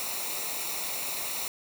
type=noise with comb filter; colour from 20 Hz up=white; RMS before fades=-33 dBFS; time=0-1.48 s; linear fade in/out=0 ms; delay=0.62 ms; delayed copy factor=-0.65; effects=none